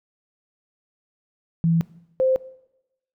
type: tone pair in turn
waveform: sine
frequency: 165.9 / 521.6 Hz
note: E3 / C5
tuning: +11 / -5 cents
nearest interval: octave + minor sixth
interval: 1984 cents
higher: second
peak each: -16 dBFS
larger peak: neither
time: 1.64-1.81 / 2.2-2.36 s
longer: first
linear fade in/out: 0 ms
effects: noise-tail reverb RT60 0.9 s tail -20 dB re dry